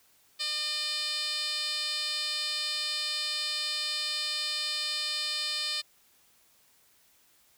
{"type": "tone with band-pass filter", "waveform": "10% pulse", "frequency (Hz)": 604, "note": "D5", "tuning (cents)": 48, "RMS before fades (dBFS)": -32, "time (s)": [0.39, 5.82], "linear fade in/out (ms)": 20, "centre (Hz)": 4900, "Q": 4.3, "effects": ["white hiss -64 dBFS RMS until 7.57 s"]}